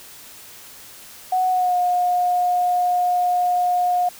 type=tone with pitch glide; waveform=sine; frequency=740 to 716.9 Hz; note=F#5 to F5; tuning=0 to +45 cents; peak=-16 dBFS; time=1.32-4.09 s; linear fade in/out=5 ms; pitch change=-55 cents; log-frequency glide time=1.5-1.76 s; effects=white hiss -42 dBFS RMS until 4.19 s